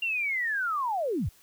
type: linear sweep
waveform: sine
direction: down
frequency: 2800 to 54.2 Hz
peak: -26 dBFS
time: 0.02-1.29 s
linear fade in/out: 5 ms
effects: white hiss -59 dBFS RMS until 1.42 s